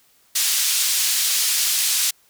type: band-pass noise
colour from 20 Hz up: pink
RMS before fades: -20 dBFS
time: 0.35-2.11 s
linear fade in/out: 10 ms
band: 4000 to 15000 Hz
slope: 12 dB/octave
effects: white hiss -58 dBFS RMS until 2.29 s